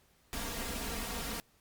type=noise with comb filter; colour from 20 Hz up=pink; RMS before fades=-38 dBFS; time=0.33-1.4 s; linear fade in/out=0 ms; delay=4.3 ms; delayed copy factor=+0.75; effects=pink hiss -68 dBFS RMS until 1.6 s + Opus 48 kbps